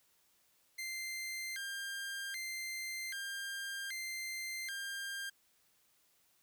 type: tone with vibrato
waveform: sawtooth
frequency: 1826 Hz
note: A#6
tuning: 36 cents flat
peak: -36 dBFS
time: 0.78-5.3 s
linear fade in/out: 10 ms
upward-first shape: square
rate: 0.64 Hz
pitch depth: 230 cents each way
effects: white hiss -72 dBFS RMS until 6.42 s